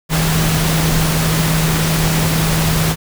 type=tone in noise; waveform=sine; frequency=160 Hz; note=D#3; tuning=49 cents sharp; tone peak=-15 dBFS; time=0.09-2.96 s; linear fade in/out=50 ms; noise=pink; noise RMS=-18 dBFS; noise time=0.09-2.96 s; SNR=0 dB; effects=none